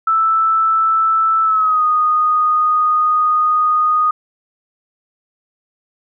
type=tone with pitch glide; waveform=sine; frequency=1319 to 1237.8 Hz; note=E6 to D#6; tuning=+1 to -9 cents; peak=-11 dBFS; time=0.07-4.11 s; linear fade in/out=5 ms; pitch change=-110 cents; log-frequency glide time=1.43-1.84 s; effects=none